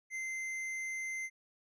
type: tone with hard clipping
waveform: sine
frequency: 2076 Hz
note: C7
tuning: 14 cents flat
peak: -38 dBFS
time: 0.1-1.3 s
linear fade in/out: 50 ms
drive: 8 dB
effects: none